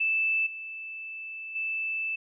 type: tone with level steps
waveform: sine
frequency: 2637 Hz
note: E7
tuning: in tune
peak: -23 / -36 / -28 dBFS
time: 0-2.16 s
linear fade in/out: 10 ms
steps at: 0.46 / 1.55 s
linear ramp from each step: 10 ms
effects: none